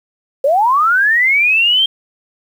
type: linear sweep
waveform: sine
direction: up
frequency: 519 to 3197 Hz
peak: -9 dBFS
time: 0.44-1.86 s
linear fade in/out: 5 ms
effects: 7-bit